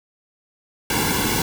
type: noise with comb filter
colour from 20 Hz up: pink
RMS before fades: -21 dBFS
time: 0.9-1.42 s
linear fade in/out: 2 ms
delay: 1.6 ms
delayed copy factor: -0.85
effects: none